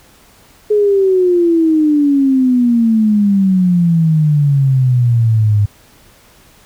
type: exponential sweep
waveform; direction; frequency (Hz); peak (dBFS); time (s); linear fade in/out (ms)
sine; down; 424.8 to 101.5; -8; 0.7-5.66; 10
effects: pink hiss -46 dBFS RMS until 6.65 s